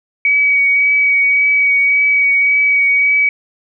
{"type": "tone with vibrato", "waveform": "sine", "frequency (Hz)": 2265, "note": "C#7", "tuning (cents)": 37, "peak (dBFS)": -9, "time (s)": [0.25, 3.29], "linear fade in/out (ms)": 2, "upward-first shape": "triangle", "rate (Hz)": 1.8, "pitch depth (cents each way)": 17, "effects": []}